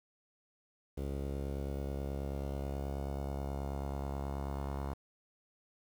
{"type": "tone with low-pass filter sweep", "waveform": "sawtooth", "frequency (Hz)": 69.3, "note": "C#2", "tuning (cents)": 0, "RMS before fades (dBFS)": -38, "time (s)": [0.97, 4.94], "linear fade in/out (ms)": 10, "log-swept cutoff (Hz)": [460, 1000], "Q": 2.1, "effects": ["9-bit"]}